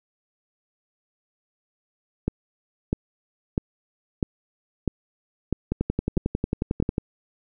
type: two click trains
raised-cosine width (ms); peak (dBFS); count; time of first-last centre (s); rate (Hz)
3; -9 / -10; 8 / 15; 2.28-6.825 / 5.72-6.981; 1.54 / 11.1
effects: none